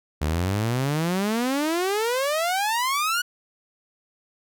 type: exponential sweep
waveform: sawtooth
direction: up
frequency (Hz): 72.2 to 1480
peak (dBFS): -18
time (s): 0.21-3.22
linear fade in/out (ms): 10
effects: none